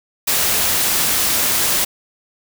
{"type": "noise", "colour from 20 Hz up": "white", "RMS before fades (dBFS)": -17, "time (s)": [0.27, 1.85], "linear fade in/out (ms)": 10, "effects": []}